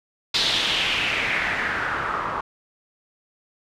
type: noise with low-pass filter sweep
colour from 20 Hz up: white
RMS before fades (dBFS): -24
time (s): 0.34-2.41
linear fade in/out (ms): 5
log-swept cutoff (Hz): 4100 to 1100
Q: 3.4
effects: none